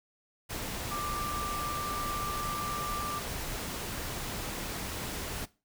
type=tone in noise; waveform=sine; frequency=1181 Hz; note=D6; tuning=9 cents sharp; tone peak=-34 dBFS; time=0.9-3.2 s; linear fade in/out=20 ms; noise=pink; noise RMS=-37 dBFS; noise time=0.49-5.46 s; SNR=0 dB; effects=noise-tail reverb RT60 0.3 s tail -19 dB re dry